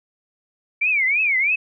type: tone with vibrato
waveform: sine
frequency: 2290 Hz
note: D7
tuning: 44 cents flat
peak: -16 dBFS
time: 0.81-1.56 s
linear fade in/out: 10 ms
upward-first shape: triangle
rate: 3.1 Hz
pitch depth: 240 cents each way
effects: none